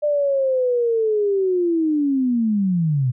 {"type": "linear sweep", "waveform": "sine", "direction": "down", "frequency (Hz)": [599, 120], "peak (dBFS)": -16, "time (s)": [0.02, 3.12], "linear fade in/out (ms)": 20, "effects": []}